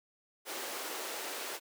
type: high-pass noise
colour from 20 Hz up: pink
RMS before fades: -40 dBFS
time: 0.45-1.6 s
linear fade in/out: 50 ms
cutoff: 360 Hz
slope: 24 dB/octave
effects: none